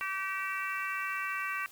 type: harmonic tone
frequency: 385 Hz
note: G4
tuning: 31 cents flat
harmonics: 3 / 4 / 5 / 6 / 7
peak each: -37 / -38 / -39 / -40 / -40 dBFS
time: 0.01-1.66 s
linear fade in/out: 0 ms
effects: white hiss -55 dBFS RMS until 1.71 s